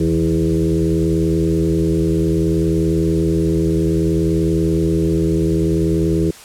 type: tone with frequency modulation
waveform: sine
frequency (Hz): 246.9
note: B3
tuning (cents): 0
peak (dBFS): -13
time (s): 0-6.31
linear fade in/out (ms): 5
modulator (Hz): 80.6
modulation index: 2.2
effects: white hiss -39 dBFS RMS until 6.44 s + low-pass 10000 Hz 12 dB/octave